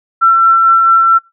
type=tone with tremolo; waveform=sine; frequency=1347 Hz; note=E6; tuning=37 cents sharp; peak=-4 dBFS; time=0.21-1.19 s; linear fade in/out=20 ms; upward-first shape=sine; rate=4.5 Hz; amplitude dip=25%; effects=noise-tail reverb RT60 0.2 s tail -20 dB re dry